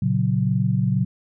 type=chord; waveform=sine; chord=F# major; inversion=first; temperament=equal; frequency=116.54 / 138.59 / 185 Hz; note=A#2 / C#3 / F#3; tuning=0 / 0 / 0 cents; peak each=-22 dBFS; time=0.02-1.05 s; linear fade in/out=5 ms; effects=none